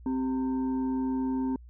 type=tone with frequency modulation; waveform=sine; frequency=261.6 Hz; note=C4; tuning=in tune; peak=-26 dBFS; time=0.06-1.56 s; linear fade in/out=2 ms; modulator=652 Hz; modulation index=0.42; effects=added 60 Hz sine -46 dBFS peak until 1.69 s